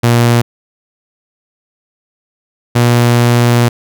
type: tone pair in turn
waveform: sawtooth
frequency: 118.7 / 119.87 Hz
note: A#2 / A#2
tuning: +32 / +49 cents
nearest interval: unison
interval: 17 cents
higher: second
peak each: -3 dBFS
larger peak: neither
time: 0.03-0.42 / 2.75-3.69 s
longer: second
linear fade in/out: 10 ms
effects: none